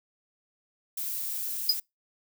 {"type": "noise", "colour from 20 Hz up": "violet", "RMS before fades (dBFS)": -33, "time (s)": [0.97, 1.8], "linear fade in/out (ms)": 5}
{"type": "tone with exponential decay", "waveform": "square", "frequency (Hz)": 4960, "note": "D#8", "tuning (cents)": -6, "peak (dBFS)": -16, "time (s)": [1.69, 1.77], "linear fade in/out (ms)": 5, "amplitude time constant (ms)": 16}
{"effects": ["noise-tail reverb RT60 0.2 s tail -25 dB re dry"]}